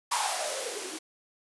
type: noise with band-pass filter sweep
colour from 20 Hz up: violet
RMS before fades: -32 dBFS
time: 0.11-0.99 s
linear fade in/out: 10 ms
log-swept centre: 970 to 310 Hz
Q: 8.4
effects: resampled to 24000 Hz